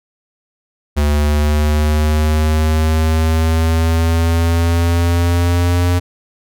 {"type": "exponential sweep", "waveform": "square", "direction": "up", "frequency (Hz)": [73.3, 88.7], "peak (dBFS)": -12, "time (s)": [0.96, 6], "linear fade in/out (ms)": 20, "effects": []}